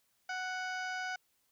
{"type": "harmonic tone with a mistuned harmonic", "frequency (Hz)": 741, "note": "F#5", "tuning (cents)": 2, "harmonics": [1, 2, 3, 4, 5, 6, 7, 8, 9], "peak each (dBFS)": [-40, -38, -46, -51, -58, -58, -51, -55, -60], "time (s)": [0.29, 1.16], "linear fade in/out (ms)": 5, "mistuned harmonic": 7, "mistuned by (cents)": -90, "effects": ["white hiss -75 dBFS RMS until 1.51 s"]}